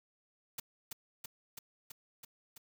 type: noise with echo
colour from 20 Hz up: white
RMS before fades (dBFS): -40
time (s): 0.58-0.6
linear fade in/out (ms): 5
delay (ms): 330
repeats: 6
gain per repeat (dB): -2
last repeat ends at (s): 2.58
effects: none